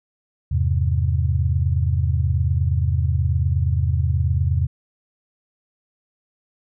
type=chord; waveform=sine; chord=E augmented; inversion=none; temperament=equal with one note detuned; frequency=82.41 / 101.34 / 130.81 Hz; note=E2 / G#2 / B#2; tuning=0 / -42 / 0 cents; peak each=-19 / -23 / -22 dBFS; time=0.51-4.67 s; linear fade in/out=10 ms; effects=none